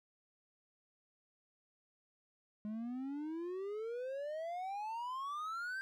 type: exponential sweep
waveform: triangle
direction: up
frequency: 207.8 to 1592 Hz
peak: -37 dBFS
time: 2.65-5.81 s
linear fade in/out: 0 ms
effects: none